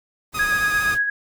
pink noise, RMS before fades -34 dBFS, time 0.32-0.99 s, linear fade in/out 50 ms
sawtooth tone with vibrato, 1244.5 Hz, D#6, in tune, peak -22 dBFS, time 0.34-0.95 s, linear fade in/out 10 ms, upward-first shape triangle, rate 15 Hz, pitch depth 34 cents each way
sine tone with tremolo, 1659 Hz, G#6, 2 cents flat, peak -16 dBFS, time 0.39-1.1 s, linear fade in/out 5 ms, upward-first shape sine, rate 8.6 Hz, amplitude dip 50%
effects none

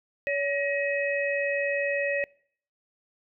sine tone cluster, 567 / 1898 / 2545 Hz, C#5 / A#6 / D#7, +39 / +31 / +39 cents, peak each -27 / -30 / -32 dBFS, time 0.27-2.24 s, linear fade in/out 0 ms, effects noise-tail reverb RT60 0.6 s tail -25 dB re dry

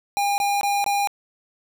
square tone bursts, 808 Hz, G#5, 48 cents flat, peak -20 dBFS, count 4, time 0.17-1.073 s, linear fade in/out 0 ms, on 210 ms, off 21 ms, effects none

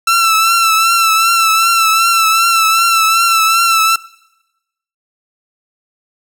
sawtooth tone with vibrato, 1336 Hz, E6, 23 cents sharp, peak -5 dBFS, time 0.07-3.96 s, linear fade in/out 5 ms, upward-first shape triangle, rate 2.6 Hz, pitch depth 47 cents each way, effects noise-tail reverb RT60 1.0 s tail -23 dB re dry

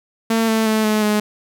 sawtooth tone with pitch steps, 225.7 / 221.8 / 218 / 214.3 / 210.6 Hz, A3 / A3 / A3 / A3 / G#3, +44 / +14 / -16 / -45 / +24 cents, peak -11 dBFS, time 0.3-1.2 s, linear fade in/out 5 ms, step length 180 ms, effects none

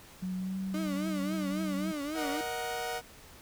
sine tone with pitch glide, 185 to 190.97 Hz, F#3 to G3, 0 to -45 cents, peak -32 dBFS, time 0.22-1.92 s, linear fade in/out 10 ms, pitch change +55 cents, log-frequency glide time 0.36-0.59 s
35% pulse tone with vibrato, 299.9 Hz, D4, 36 cents sharp, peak -32 dBFS, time 0.74-2.41 s, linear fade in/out 2 ms, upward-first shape triangle, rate 3.7 Hz, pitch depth 140 cents each way
sawtooth chord, D# minor, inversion second, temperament equal with one note detuned, 470.8 / 622.3 / 740 Hz, A#4 / D#5 / F#5, +17 / 0 / 0 cents, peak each -34 / -38 / -32 dBFS, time 2.14-3.02 s, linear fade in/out 50 ms
effects pink hiss -53 dBFS RMS until 3.41 s

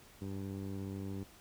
15% pulse tone with low-pass filter, 97.4 Hz, G2, 11 cents flat, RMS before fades -41 dBFS, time 0.21-1.24 s, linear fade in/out 10 ms, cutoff 460 Hz, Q 0.72, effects pink hiss -59 dBFS RMS until 1.4 s

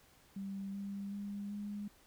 sine tone with pitch steps, 196 / 199.08 / 202.2 / 205.4 Hz, G3 / G3 / G#3 / G#3, 0 / +27 / -46 / -19 cents, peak -39 dBFS, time 0.36-1.88 s, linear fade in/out 5 ms, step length 380 ms, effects pink hiss -65 dBFS RMS until 2.06 s

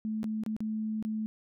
sine tone with dropouts, 217.3 Hz, A3, 21 cents flat, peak -30 dBFS, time 0.05-1.26 s, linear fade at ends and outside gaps 0 ms, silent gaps 0.231-0.242 / 0.436-0.463 / 0.565-0.605 / 1.026-1.05 s, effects none

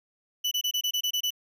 35% pulse tone bursts, 2976 Hz, F#7, 9 cents sharp, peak -23 dBFS, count 9, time 0.44-1.306 s, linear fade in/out 10 ms, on 74 ms, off 25 ms, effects none

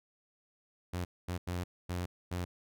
sawtooth tone bursts at uneven times, 89 Hz, F2, 33 cents sharp, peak -30 dBFS, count 5, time 0.93-1.05 / 1.28-1.38 / 1.47-1.64 / 1.89-2.06 / 2.31-2.45 s, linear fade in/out 10 ms, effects none

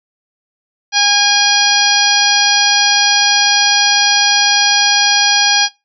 harmonic tone with a mistuned harmonic, 816 Hz, G#5, 31 cents flat, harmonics 1 / 2 / 3 / 4 / 5 / 6 / 7, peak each -17 / -17 / -17 / -17 / -17 / -17 / -17 dBFS, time 0.92-5.69 s, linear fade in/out 50 ms, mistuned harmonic 5, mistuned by +46 cents, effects noise-tail reverb RT60 0.2 s tail -17 dB re dry

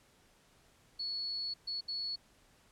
sine tone bursts at uneven times, 4395 Hz, C#8, 16 cents flat, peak -35 dBFS, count 3, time 0.99-1.54 / 1.67-1.81 / 1.88-2.16 s, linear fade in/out 10 ms, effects pink hiss -66 dBFS RMS until 2.71 s + low-pass 11000 Hz 12 dB/octave

